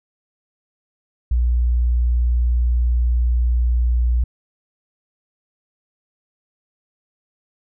sine tone, 60.1 Hz, B1, 46 cents flat, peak -14 dBFS, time 1.31-4.24 s, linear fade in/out 5 ms, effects none

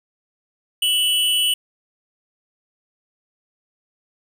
square tone with amplitude modulation, 2967 Hz, F#7, 4 cents sharp, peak -14 dBFS, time 0.82-1.54 s, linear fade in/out 5 ms, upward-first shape sine, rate 263 Hz, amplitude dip 60%, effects 8-bit

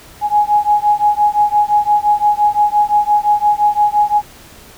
sine beating tone pair, 831 / 836.8 Hz, G#5 / G#5, +1 / +13 cents, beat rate 5.8 Hz, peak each -13 dBFS, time 0.21-4.22 s, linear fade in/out 50 ms, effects pink hiss -40 dBFS RMS until 4.77 s

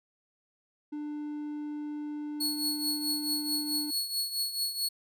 triangle tone, 297.4 Hz, D4, 22 cents sharp, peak -32 dBFS, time 0.92-3.91 s, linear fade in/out 10 ms
sawtooth tone with tremolo, 4367 Hz, C#8, 27 cents flat, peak -24 dBFS, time 2.4-4.89 s, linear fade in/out 10 ms, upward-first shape triangle, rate 4.6 Hz, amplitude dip 75%
effects none

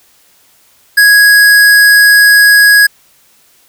square tone, 1661.2 Hz, G#6, in tune, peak -3 dBFS, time 0.97-2.87 s, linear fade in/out 10 ms, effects white hiss -48 dBFS RMS until 3.68 s

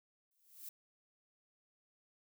violet noise with exponential growth, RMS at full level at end -45 dBFS, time 0.31-0.69 s, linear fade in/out 2 ms, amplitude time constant 82 ms, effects none

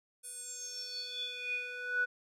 square tone with band-pass filter sweep, 493.9 Hz, B4, in tune, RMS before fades -39 dBFS, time 0.23-2.06 s, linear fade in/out 20 ms, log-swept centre 10000 to 1400 Hz, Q 9.6, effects none

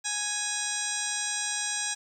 harmonic tone with a mistuned harmonic, 830.6 Hz, G#5, in tune, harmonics 1 / 2 / 3 / 4 / 5 / 6 / 7 / 8 / 9 / 10, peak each -41 / -36 / -40 / -41 / -38 / -41 / -35 / -40 / -37 / -35 dBFS, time 0.04-1.95 s, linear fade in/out 20 ms, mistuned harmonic 5, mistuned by -92 cents, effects 10-bit

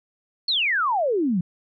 sine exponential sweep, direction down, 4435 to 164.81 Hz, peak -19 dBFS, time 0.48-1.41 s, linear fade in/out 5 ms, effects none

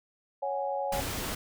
sine chord, C# suspended fourth, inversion none, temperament equal, 554.4 / 740 / 830.6 Hz, C#5 / F#5 / G#5, 0 / 0 / 0 cents, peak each -32 / -36 / -33 dBFS, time 0.42-1.01 s, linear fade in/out 10 ms
pink noise, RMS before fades -34 dBFS, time 0.92-1.35 s, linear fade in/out 5 ms
effects none

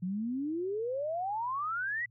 sine exponential sweep, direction up, 174.61 to 2000 Hz, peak -31 dBFS, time 0.02-2.06 s, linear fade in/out 10 ms, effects added 115 Hz sine -61 dBFS peak until 2.1 s

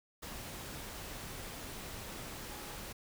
sine tone in noise, 830.6 Hz, G#5, in tune, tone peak -54 dBFS, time 2.49-2.77 s, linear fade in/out 10 ms, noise pink, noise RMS -45 dBFS, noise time 0.22-2.93 s, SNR -12 dB, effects none

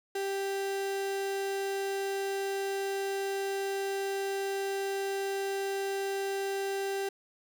35% pulse tone, 392.5 Hz, G4, 2 cents sharp, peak -29 dBFS, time 0.15-7.09 s, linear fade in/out 5 ms, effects none

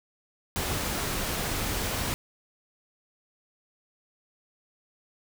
pink noise, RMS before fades -30 dBFS, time 0.56-2.14 s, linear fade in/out 0 ms, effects none

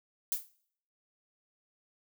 violet noise with exponential decay, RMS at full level -27 dBFS, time 0.32-0.49 s, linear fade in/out 1 ms, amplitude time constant 35 ms, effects noise-tail reverb RT60 0.6 s tail -20 dB re dry

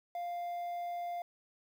triangle tone with quantisation, 698.5 Hz, F5, in tune, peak -34 dBFS, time 0.15-1.22 s, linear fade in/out 2 ms, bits 10, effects none

